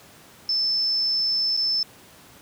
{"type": "tone with dropouts", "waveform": "sine", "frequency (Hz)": 5274, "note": "E8", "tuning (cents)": 0, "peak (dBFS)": -20, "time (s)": [0.49, 1.83], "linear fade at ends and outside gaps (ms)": 2, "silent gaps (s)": [1.567, 1.573], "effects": ["pink hiss -49 dBFS RMS until 2.41 s", "high-pass 100 Hz 12 dB/octave"]}